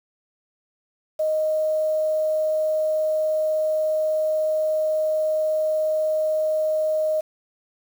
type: tone with quantisation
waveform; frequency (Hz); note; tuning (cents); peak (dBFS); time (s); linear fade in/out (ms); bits
sine; 622.3; D#5; 0; -19; 1.19-7.21; 10; 7
effects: none